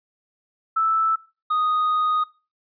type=tone pair in turn; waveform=sine / triangle; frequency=1317 / 1243.1 Hz; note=E6 / D#6; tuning=-2 / -2 cents; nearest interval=minor second; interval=100 cents; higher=first; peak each=-17 dBFS; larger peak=neither; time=0.76-1.16 / 1.5-2.24 s; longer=second; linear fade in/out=10 ms; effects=noise-tail reverb RT60 0.3 s tail -19 dB re dry + resampled to 11025 Hz